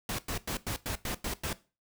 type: noise bursts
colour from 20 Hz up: pink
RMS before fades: -34 dBFS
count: 8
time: 0.09-1.53 s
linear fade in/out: 2 ms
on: 96 ms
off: 96 ms
effects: noise-tail reverb RT60 0.3 s tail -17 dB re dry